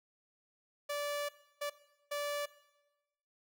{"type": "tone bursts at uneven times", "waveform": "sawtooth", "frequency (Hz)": 581, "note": "D5", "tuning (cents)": -19, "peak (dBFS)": -31, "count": 3, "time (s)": [[0.89, 1.29], [1.61, 1.7], [2.11, 2.46]], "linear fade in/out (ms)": 10, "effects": ["noise-tail reverb RT60 1.0 s tail -17 dB re dry"]}